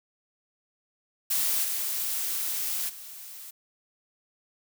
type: noise with level steps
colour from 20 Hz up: blue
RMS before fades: -26 / -30 / -43 dBFS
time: 1.3-3.51 s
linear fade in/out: 10 ms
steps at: 1.63 / 2.88 s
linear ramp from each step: 20 ms
effects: none